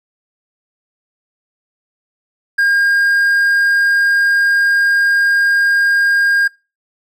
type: tone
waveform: triangle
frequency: 1615 Hz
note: G#6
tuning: 49 cents flat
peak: -8 dBFS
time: 2.58-6.48 s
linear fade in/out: 10 ms
effects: noise-tail reverb RT60 0.3 s tail -25 dB re dry